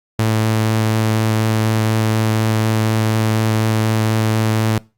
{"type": "tone with vibrato", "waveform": "sawtooth", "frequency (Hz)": 110, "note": "A2", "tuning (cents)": 0, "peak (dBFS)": -10, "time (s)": [0.19, 4.78], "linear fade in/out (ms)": 0, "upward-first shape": "sine", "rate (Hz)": 4.1, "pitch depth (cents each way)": 9, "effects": ["noise-tail reverb RT60 0.3 s tail -23 dB re dry", "Opus 48 kbps"]}